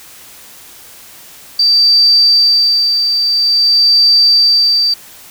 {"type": "tone with tremolo", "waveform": "sine", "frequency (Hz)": 4655, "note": "D8", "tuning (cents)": -16, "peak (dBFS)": -5, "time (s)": [1.59, 4.94], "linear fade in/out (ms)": 5, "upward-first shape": "sine", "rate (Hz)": 0.49, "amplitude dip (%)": 45, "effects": ["white hiss -37 dBFS RMS until 5.3 s"]}